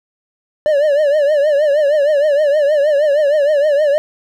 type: tone with vibrato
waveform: triangle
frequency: 587.3 Hz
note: D5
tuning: in tune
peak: -8 dBFS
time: 0.66-3.98 s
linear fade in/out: 0 ms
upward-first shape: triangle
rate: 6.4 Hz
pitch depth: 120 cents each way
effects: none